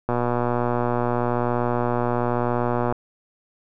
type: click train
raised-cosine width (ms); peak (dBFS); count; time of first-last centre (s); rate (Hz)
1; -9; 344; 0.09-2.925; 121
effects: none